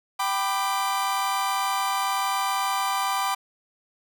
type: tone cluster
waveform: 40% pulse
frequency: 779 / 992 / 1189 Hz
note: G5 / B5 / D6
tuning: -11 / +7 / +21 cents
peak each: -27 dBFS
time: 0.19-3.35 s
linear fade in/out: 10 ms
effects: none